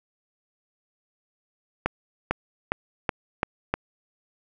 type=accelerating click train; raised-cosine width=0.5 ms; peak=-7 dBFS; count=6; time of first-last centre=1.86-3.74 s; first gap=450 ms; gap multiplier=0.91; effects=none